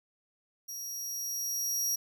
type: tone with level ramp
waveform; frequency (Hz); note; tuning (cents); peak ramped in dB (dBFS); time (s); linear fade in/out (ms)
sawtooth; 5680; F8; +28; -36 to -25; 0.68-1.96; 10
effects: none